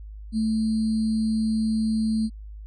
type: tone with sample-and-hold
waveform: sine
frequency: 220 Hz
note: A3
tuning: in tune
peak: -20 dBFS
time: 0.32-2.3 s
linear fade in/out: 50 ms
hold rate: 4410 Hz
effects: added 52 Hz sine -36 dBFS peak until 2.66 s + MP3 48 kbps